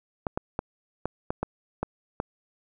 clicks, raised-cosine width 1 ms, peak -13 dBFS, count 8, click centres 0.268 / 0.375 / 0.591 / 1.056 / 1.305 / 1.43 / 1.83 / 2.201 s, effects none

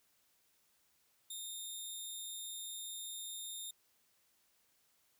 15% pulse tone with amplitude modulation, 3665 Hz, A#7, 30 cents flat, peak -34 dBFS, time 1.3-3.71 s, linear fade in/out 5 ms, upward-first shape sine, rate 207 Hz, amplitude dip 40%, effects white hiss -74 dBFS RMS until 5.19 s

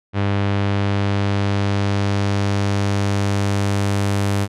sawtooth tone with low-pass filter sweep, 100 Hz, G2, 35 cents sharp, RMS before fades -19 dBFS, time 0.13-4.48 s, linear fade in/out 50 ms, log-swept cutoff 3000 to 11000 Hz, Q 0.95, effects none

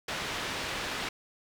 white low-pass noise, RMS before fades -35 dBFS, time 0.08-1.09 s, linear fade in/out 5 ms, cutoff 3200 Hz, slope 12 dB/octave, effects none

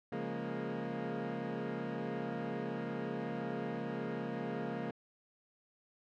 20% pulse chord, Bb minor seventh, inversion first, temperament equal with one note detuned, 139.15 / 174.61 / 207.7 / 233.1 Hz, Db3 / F3 / Ab3 / Bb3, +7 / 0 / 0 / 0 cents, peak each -39 / -39 / -38 / -35 dBFS, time 0.12-4.91 s, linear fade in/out 5 ms, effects low-pass 2000 Hz 12 dB/octave

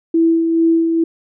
sine tone with tremolo, 329.6 Hz, E4, in tune, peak -9 dBFS, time 0.14-1.04 s, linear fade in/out 5 ms, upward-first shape sine, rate 2.3 Hz, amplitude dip 40%, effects none

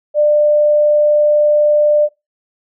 sine tone, 596 Hz, D5, 25 cents sharp, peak -8 dBFS, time 0.14-2.09 s, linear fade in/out 50 ms, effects noise-tail reverb RT60 0.2 s tail -19 dB re dry

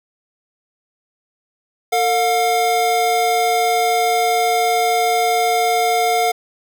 square tone pair together, 452 / 715 Hz, A4 / F5, +47 / +41 cents, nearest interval minor sixth, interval 794 cents, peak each -21 / -16 dBFS, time 1.92-6.32 s, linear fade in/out 10 ms, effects none

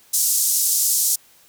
pink band-pass noise, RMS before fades -19 dBFS, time 0.13-1.16 s, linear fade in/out 10 ms, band 6100 to 15000 Hz, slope 24 dB/octave, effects white hiss -53 dBFS RMS until 1.48 s

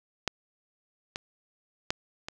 clicks, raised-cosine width 0.2 ms, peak -9 / -16 / -9 / -19 dBFS, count 4, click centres 0.277 / 1.159 / 1.905 / 2.285 s, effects none

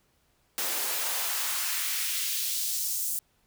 white noise with high-pass filter sweep, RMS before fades -30 dBFS, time 0.58-3.19 s, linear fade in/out 0 ms, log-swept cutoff 320 to 8600 Hz, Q 1.1, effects pink hiss -69 dBFS RMS until 3.46 s

